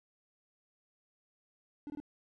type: tone bursts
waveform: triangle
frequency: 292.5 Hz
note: D4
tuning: 7 cents flat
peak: -38 dBFS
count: 3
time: 1.87-2.001 s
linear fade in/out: 0 ms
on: 29 ms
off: 22 ms
effects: none